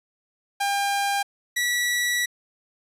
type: tone pair in turn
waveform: sawtooth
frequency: 801 / 1945.1 Hz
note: G5 / B6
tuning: +37 / -27 cents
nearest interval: octave + minor third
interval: 1536 cents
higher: second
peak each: -18 dBFS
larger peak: neither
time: 0.6-1.23 / 1.56-2.26 s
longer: second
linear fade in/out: 10 ms
effects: resampled to 32000 Hz